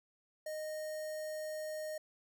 square tone with notch filter, 618 Hz, D#5, 12 cents flat, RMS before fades -41 dBFS, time 0.46-1.98 s, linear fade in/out 5 ms, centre 2900 Hz, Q 0.97, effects none

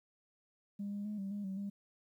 sine tone with pitch steps, 202 / 203.4 / 210.3 / 195.3 / 204.4 / 191.5 / 200.4 Hz, G#3 / G#3 / G#3 / G3 / G#3 / G3 / G3, -48 / -36 / +22 / -6 / -27 / -40 / +38 cents, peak -36 dBFS, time 0.79-1.7 s, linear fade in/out 10 ms, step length 130 ms, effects tanh soft clip ceiling -34 dBFS + 12-bit

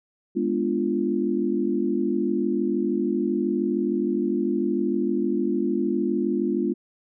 sine chord, G# diminished seventh, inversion none, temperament equal with one note detuned, 207.7 / 246.9 / 293.7 / 346.6 Hz, G#3 / B3 / D4 / F4, 0 / 0 / 0 / -13 cents, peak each -27 / -27 / -28 / -25 dBFS, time 0.35-6.74 s, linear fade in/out 20 ms, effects none

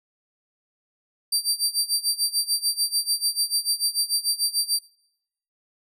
25% pulse tone with tremolo, 4685 Hz, D8, 5 cents flat, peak -14 dBFS, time 1.32-4.79 s, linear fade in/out 5 ms, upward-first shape sine, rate 6.8 Hz, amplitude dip 90%, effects noise-tail reverb RT60 0.8 s tail -25 dB re dry

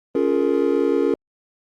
triangle chord, Bb minor seventh, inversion first, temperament just, 279.7 / 349.6 / 419.5 / 466.2 Hz, Db4 / F4 / Ab4 / Bb4, +16 / +2 / +17 / 0 cents, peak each -20 dBFS, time 0.15-1.14 s, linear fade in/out 2 ms, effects Opus 32 kbps

